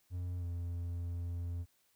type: tone with pitch glide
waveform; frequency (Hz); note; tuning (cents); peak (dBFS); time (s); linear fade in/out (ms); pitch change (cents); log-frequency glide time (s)
triangle; 89 to 86.42; F2 to F2; +33 to -18; -34; 0.1-1.66; 50; -51; 0.39-0.44
effects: white hiss -73 dBFS RMS until 1.95 s